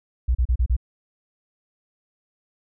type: tone bursts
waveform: sine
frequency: 61 Hz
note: B1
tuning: 21 cents flat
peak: -16 dBFS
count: 5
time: 0.28-0.766 s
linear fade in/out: 10 ms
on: 70 ms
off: 34 ms
effects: none